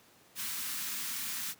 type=band-stop noise; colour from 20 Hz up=white; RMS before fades=-37 dBFS; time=0.35-1.55 s; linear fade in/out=50 ms; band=260 to 1100 Hz; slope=24 dB/octave; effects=pink hiss -61 dBFS RMS until 1.59 s + high-pass 150 Hz 12 dB/octave